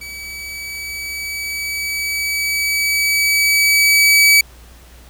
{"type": "tone with level ramp", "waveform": "sawtooth", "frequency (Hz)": 2285, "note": "D7", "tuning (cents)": -48, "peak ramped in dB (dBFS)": [-26, -4], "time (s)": [0.01, 4.41], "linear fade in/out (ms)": 5, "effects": ["added 60 Hz sine -41 dBFS peak until 5.09 s", "pink hiss -46 dBFS RMS until 5.09 s"]}